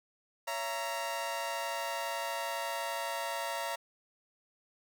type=chord; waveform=sawtooth; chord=A# diminished; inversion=first; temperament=just; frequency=559.4 / 671.3 / 932.3 Hz; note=C#5 / E5 / A#5; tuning=+16 / +31 / 0 cents; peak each=-37 / -35 / -33 dBFS; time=0.47-3.76 s; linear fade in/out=10 ms; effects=none